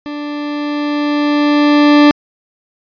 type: tone with level ramp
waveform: 40% pulse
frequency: 293.7 Hz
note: D4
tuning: in tune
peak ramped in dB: -21 to -3 dBFS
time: 0.06-2.11 s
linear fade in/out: 0 ms
effects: resampled to 11025 Hz